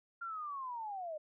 sine linear sweep, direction down, 1400 to 594 Hz, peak -39 dBFS, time 0.21-1.18 s, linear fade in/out 10 ms, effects none

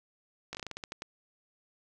slowing click train, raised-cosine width 0.2 ms, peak -21 dBFS, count 11, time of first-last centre 0.53-1.021 s, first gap 18 ms, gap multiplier 1.21, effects none

